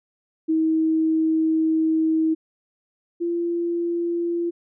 sine tone pair in turn, 319.2 / 342.2 Hz, D#4 / F4, +44 / -35 cents, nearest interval minor second, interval 121 cents, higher second, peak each -17 / -21 dBFS, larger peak first, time 0.48-2.35 / 3.2-4.51 s, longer first, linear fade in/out 20 ms, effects none

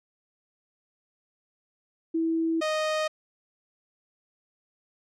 sine / sawtooth tone pair in turn, 326.7 / 620.7 Hz, E4 / D#5, -15 / -4 cents, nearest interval major seventh, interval 1111 cents, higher second, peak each -23 / -21 dBFS, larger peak second, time 2.14-2.61 / 2.61-3.08 s, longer neither, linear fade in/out 10 ms, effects low-pass 6000 Hz 12 dB/octave

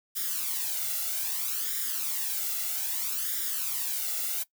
blue noise with flanger, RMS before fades -31 dBFS, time 0.15-4.44 s, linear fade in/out 20 ms, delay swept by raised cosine 0.56 to 1.47 ms, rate 0.62 Hz, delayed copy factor +0.7, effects noise-tail reverb RT60 0.1 s tail -19 dB re dry

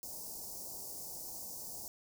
white band-stop noise, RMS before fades -45 dBFS, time 0.03-1.88 s, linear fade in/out 0 ms, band 920 to 4900 Hz, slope 48 dB/octave, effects none

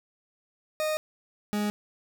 40% pulse tone pair in turn, 618 / 208 Hz, D#5 / G#3, -12 / +3 cents, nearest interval octave + perfect fifth, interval 1885 cents, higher first, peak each -25 dBFS, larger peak neither, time 0.8-0.97 / 1.53-1.7 s, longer neither, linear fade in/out 0 ms, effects none

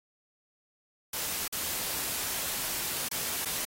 white noise with dropouts, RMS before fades -33 dBFS, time 1.13-3.65 s, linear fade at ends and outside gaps 5 ms, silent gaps 1.48-1.524 / 3.087-3.112 / 3.45-3.455 s, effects AAC 48 kbps

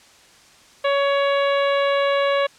harmonic tone, 560 Hz, C#5, 18 cents sharp, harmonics 1 / 2 / 3 / 4 / 5 / 6 / 7, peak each -18 / -24 / -28 / -30 / -32 / -34 / -35 dBFS, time 0.84-2.47 s, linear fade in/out 10 ms, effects white hiss -50 dBFS RMS until 2.58 s + low-pass 7000 Hz 12 dB/octave

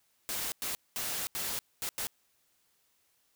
white noise bursts at uneven times, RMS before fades -35 dBFS, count 6, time 0.29-0.52 / 0.62-0.75 / 0.96-1.27 / 1.35-1.59 / 1.82-1.89 / 1.98-2.07 s, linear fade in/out 0 ms, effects white hiss -72 dBFS RMS until 3.35 s

